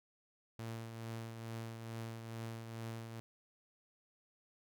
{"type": "tone with tremolo", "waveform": "sawtooth", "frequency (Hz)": 113.9, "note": "A#2", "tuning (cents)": -40, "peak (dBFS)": -37, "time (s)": [0.59, 3.2], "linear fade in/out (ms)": 0, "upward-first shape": "triangle", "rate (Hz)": 2.3, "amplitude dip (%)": 50, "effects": []}